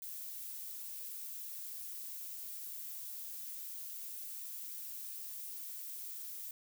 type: noise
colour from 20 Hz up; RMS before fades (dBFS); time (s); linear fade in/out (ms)
violet; -45; 0.02-6.51; 2
effects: none